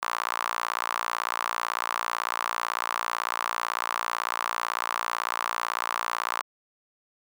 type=tone with high-pass filter; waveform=sawtooth; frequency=58 Hz; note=A#1; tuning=8 cents flat; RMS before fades=-30 dBFS; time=0.02-6.42 s; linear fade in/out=10 ms; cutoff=1100 Hz; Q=3.8; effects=none